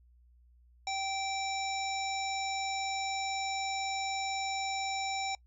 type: harmonic tone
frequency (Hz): 777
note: G5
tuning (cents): -16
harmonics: 1 / 3 / 5 / 7 / 9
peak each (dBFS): -34 / -39 / -41 / -42 / -44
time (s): 0.87-5.35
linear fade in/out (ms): 2
effects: noise-tail reverb RT60 0.1 s tail -24 dB re dry + added 60 Hz sine -59 dBFS peak until 5.46 s